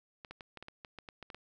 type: clicks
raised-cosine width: 0.3 ms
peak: -30 dBFS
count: 12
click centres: 0.248 / 0.31 / 0.408 / 0.573 / 0.626 / 0.684 / 0.848 / 0.987 / 1.088 / 1.227 / 1.302 / 1.346 s
effects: none